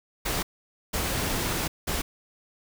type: noise bursts at uneven times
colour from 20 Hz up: pink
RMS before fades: -28 dBFS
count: 3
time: 0.25-0.43 / 0.93-1.68 / 1.87-2.02 s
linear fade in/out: 10 ms
effects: none